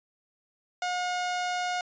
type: tone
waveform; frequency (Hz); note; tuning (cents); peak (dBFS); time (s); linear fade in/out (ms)
sawtooth; 720; F#5; -47; -24; 0.82-1.81; 2
effects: resampled to 16000 Hz